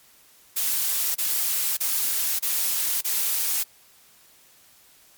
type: noise bursts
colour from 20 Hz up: blue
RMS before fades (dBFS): -24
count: 5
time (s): 0.56-3.634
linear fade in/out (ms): 10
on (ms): 590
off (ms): 31
effects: white hiss -55 dBFS RMS until 5.17 s + MP3 96 kbps